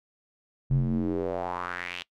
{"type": "tone with band-pass filter sweep", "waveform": "square", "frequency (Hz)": 44.32, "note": "F1", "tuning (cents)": 26, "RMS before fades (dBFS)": -29, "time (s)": [0.7, 2.03], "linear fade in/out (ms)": 10, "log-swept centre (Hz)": [120, 3200], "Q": 3.6, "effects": ["noise-tail reverb RT60 0.1 s tail -22 dB re dry"]}